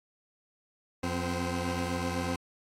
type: tone cluster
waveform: 15% pulse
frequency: 88.2 / 256.7 / 522 Hz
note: F2 / C4 / C5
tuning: +18 / -33 / -4 cents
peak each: -26 / -28 / -33 dBFS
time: 1.03-2.36 s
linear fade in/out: 5 ms
effects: low-pass 10000 Hz 12 dB/octave + AAC 64 kbps